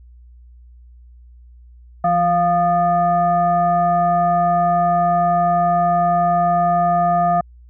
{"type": "tone with frequency modulation", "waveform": "sine", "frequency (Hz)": 698.5, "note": "F5", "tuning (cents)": 0, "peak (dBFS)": -13, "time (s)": [2.04, 7.41], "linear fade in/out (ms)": 5, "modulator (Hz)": 528, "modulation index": 0.73, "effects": ["added 60 Hz sine -41 dBFS peak until 7.69 s"]}